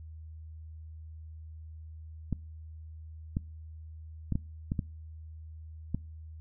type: clicks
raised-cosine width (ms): 5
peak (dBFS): -17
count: 7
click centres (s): 2.327 / 3.369 / 4.323 / 4.355 / 4.719 / 4.792 / 5.946
effects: noise-tail reverb RT60 0.4 s tail -25 dB re dry + added 79 Hz sine -43 dBFS peak until 6.4 s